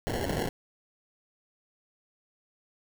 white noise with sample-and-hold, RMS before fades -31 dBFS, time 0.07-0.49 s, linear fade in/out 0 ms, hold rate 1225 Hz, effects none

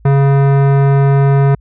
sine tone with hard clipping, 138.6 Hz, C#3, in tune, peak -9 dBFS, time 0.05-1.55 s, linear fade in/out 5 ms, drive 17 dB, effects added 55 Hz sine -40 dBFS peak until 1.6 s + resampled to 8000 Hz

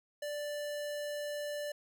square tone, 587.3 Hz, D5, in tune, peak -37 dBFS, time 0.22-1.72 s, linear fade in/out 5 ms, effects none

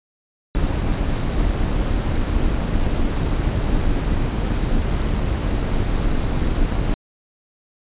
brown noise with amplitude modulation, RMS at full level -17 dBFS, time 0.55-6.94 s, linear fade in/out 0 ms, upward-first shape sine, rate 261 Hz, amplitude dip 50%, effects resampled to 8000 Hz

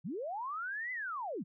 sine linear two-way sweep, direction up then down, 130.81 to 2044 to 130.81 Hz, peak -36 dBFS, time 0.04-1.44 s, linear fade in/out 20 ms, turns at 0.92 s, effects none

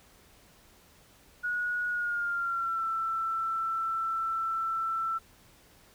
sine tone with pitch glide, 1455 to 1334.2 Hz, F#6 to E6, -29 to +20 cents, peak -28 dBFS, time 1.43-5.19 s, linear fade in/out 20 ms, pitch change -151 cents, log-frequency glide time 1.89-2.85 s, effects pink hiss -59 dBFS RMS until 5.94 s

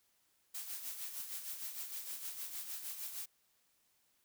blue noise with tremolo, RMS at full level -42 dBFS, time 0.54-3.26 s, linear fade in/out 10 ms, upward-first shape sine, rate 6.5 Hz, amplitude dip 55%, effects white hiss -75 dBFS RMS until 4.24 s

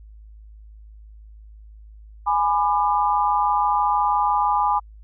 sine chord, G# diminished, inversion none, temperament just, 830.6 / 996.7 / 1196.1 Hz, G#5 / B5 / D6, 0 / +16 / +31 cents, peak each -20 / -21 / -24 dBFS, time 2.26-4.8 s, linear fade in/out 20 ms, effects added 53 Hz sine -41 dBFS peak until 5.03 s

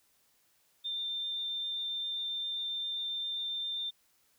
sine tone with vibrato, 3590 Hz, A7, 34 cents sharp, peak -33 dBFS, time 0.84-3.91 s, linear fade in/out 20 ms, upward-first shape triangle, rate 7.5 Hz, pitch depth 9 cents each way, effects white hiss -70 dBFS RMS until 4.38 s

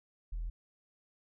sine tone, 41.2 Hz, E1, in tune, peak -33 dBFS, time 0.32-0.5 s, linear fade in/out 10 ms, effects tanh soft clip ceiling -32 dBFS

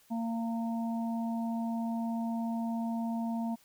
harmonic tone, 229.2 Hz, A#3, 29 cents flat, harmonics 1 / 3 / 4, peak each -31 / -41 / -43 dBFS, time 0.1-3.56 s, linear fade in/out 20 ms, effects white hiss -64 dBFS RMS until 3.64 s

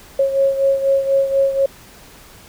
sine beating tone pair, 545 / 549.1 Hz, C#5 / C#5, -29 / -17 cents, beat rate 4.1 Hz, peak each -14 / -20 dBFS, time 0.19-1.66 s, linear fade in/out 5 ms, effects pink hiss -43 dBFS RMS until 2.48 s

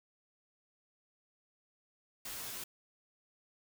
white noise with comb filter, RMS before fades -43 dBFS, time 2.25-2.64 s, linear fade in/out 5 ms, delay 12 ms, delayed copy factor -0.8, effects none

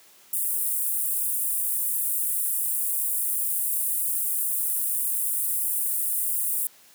pink high-pass noise, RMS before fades -26 dBFS, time 0.33-6.67 s, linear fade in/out 2 ms, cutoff 9000 Hz, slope 48 dB/octave, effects white hiss -54 dBFS RMS until 6.94 s + high-pass 150 Hz 12 dB/octave

